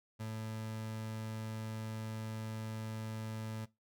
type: tone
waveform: 30% pulse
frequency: 110 Hz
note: A2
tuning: in tune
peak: -37 dBFS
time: 0.19-3.66 s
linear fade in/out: 20 ms
effects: noise-tail reverb RT60 0.2 s tail -19 dB re dry